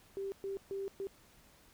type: tone bursts at uneven times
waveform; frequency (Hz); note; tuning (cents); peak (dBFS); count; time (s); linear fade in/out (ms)
sine; 392; G4; 0; -36; 4; 0.17-0.32 / 0.44-0.57 / 0.71-0.88 / 1-1.07; 0
effects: pink hiss -63 dBFS RMS until 1.73 s